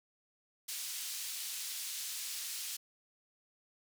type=band-pass noise; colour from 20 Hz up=pink; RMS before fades=-41 dBFS; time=0.68-2.77 s; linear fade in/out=10 ms; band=4000 to 16000 Hz; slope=12 dB/octave; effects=none